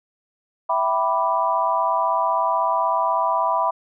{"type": "chord", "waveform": "sine", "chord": "E minor seventh", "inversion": "none", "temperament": "equal with one note detuned", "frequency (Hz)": [659.3, 775.4, 987.8, 1174.7], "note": ["E5", "G5", "B5", "D6"], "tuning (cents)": [0, -19, 0, 0], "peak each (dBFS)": [-24, -26, -20, -26], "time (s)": [0.69, 3.71], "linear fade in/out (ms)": 10, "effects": []}